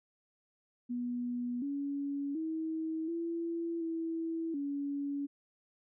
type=tone with pitch steps; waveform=sine; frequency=243.8 / 282 / 319.9 / 335.7 / 328.1 / 283.1 Hz; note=B3 / C#4 / D#4 / E4 / E4 / C#4; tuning=-22 / +30 / +48 / +32 / -8 / +37 cents; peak=-33 dBFS; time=0.89-5.27 s; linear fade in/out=20 ms; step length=730 ms; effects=none